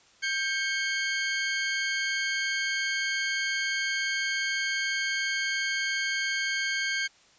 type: tone pair together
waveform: sawtooth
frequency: 1582.9 / 2200 Hz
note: G6 / C#7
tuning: +16 / -14 cents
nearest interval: tritone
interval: 570 cents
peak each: -25 / -27 dBFS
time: 0.22-7.08 s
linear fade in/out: 20 ms
effects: white hiss -59 dBFS RMS until 7.38 s + resampled to 16000 Hz